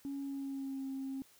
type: tone with pitch glide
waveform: sine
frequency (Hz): 278 to 268.5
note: C#4 to C4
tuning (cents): +5 to +45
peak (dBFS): -36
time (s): 0.05-1.22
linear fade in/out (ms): 0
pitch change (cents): -60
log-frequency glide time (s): 0.18-0.84
effects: tanh soft clip ceiling -34 dBFS + white hiss -64 dBFS RMS until 1.39 s